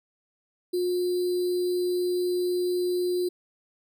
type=tone with sample-and-hold; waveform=sine; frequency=358 Hz; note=F4; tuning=43 cents sharp; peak=-23 dBFS; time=0.73-3.29 s; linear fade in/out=10 ms; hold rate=4410 Hz; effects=none